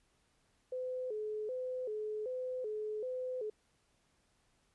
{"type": "tone with vibrato", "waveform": "sine", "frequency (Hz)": 466.2, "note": "A#4", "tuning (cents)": 0, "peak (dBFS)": -36, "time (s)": [0.72, 3.5], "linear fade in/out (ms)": 5, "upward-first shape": "square", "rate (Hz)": 1.3, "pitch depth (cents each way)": 150, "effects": ["pink hiss -74 dBFS RMS until 4.74 s", "resampled to 24000 Hz"]}